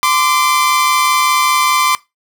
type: tone pair together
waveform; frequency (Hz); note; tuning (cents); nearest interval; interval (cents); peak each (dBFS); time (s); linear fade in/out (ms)
sawtooth; 1031 / 1176; C6 / D6; -26 / +2; major second; 228; -10; 0.03-1.95; 0
effects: noise-tail reverb RT60 0.2 s tail -19 dB re dry